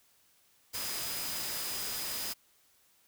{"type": "tone in noise", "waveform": "sine", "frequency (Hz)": 4978, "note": "D#8", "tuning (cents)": 0, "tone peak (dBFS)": -42, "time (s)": [0.73, 2.34], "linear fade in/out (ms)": 20, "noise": "white", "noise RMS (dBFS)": -37, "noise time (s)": [0.73, 2.34], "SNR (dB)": -8, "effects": ["white hiss -67 dBFS RMS until 3.07 s"]}